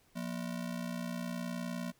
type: ring-modulated tone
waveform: square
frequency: 207.7 Hz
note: G#3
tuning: in tune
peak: -34 dBFS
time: 0.15-1.92 s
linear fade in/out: 20 ms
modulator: 29.9 Hz
effects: pink hiss -68 dBFS RMS until 1.99 s